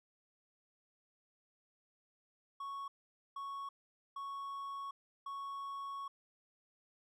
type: tone bursts at uneven times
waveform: triangle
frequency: 1108.7 Hz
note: C#6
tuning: in tune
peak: -39 dBFS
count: 4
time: 2.6-2.88 / 3.36-3.69 / 4.16-4.91 / 5.26-6.08 s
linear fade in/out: 5 ms
effects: none